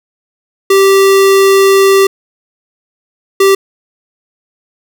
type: tone bursts at uneven times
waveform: square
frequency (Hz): 390.2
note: G4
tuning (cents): -8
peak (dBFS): -5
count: 2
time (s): 0.7-2.07 / 3.4-3.55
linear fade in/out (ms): 5
effects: none